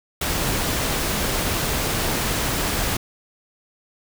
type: noise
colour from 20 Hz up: pink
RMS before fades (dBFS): -23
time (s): 0.21-2.97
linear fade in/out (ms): 5
effects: none